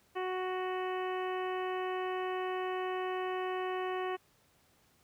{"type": "harmonic tone with a mistuned harmonic", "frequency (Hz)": 370, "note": "F#4", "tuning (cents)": 0, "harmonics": [1, 2, 3, 4, 5, 6, 7, 8], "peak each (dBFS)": [-35, -39, -41, -50, -45, -53, -50, -51], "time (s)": [0.15, 4.17], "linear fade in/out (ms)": 20, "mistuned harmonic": 8, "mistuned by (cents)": 15, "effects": ["pink hiss -68 dBFS RMS until 5.03 s", "high-pass 60 Hz 12 dB/octave"]}